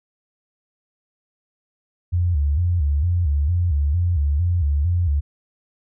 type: tone with vibrato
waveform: sine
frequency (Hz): 79.6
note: D#2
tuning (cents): +40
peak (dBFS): -16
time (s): 2.12-5.21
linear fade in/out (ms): 20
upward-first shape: square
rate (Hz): 2.2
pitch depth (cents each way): 170
effects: none